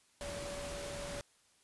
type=tone in noise; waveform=sine; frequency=572 Hz; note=D5; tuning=46 cents flat; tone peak=-43 dBFS; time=0.21-1.21 s; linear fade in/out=0 ms; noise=pink; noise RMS=-44 dBFS; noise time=0.21-1.21 s; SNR=-2 dB; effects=white hiss -69 dBFS RMS until 1.63 s + resampled to 24000 Hz